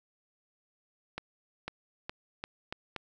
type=accelerating click train; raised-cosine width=0.3 ms; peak=-20 dBFS; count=6; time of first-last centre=1.18-2.963 s; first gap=500 ms; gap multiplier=0.83; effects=none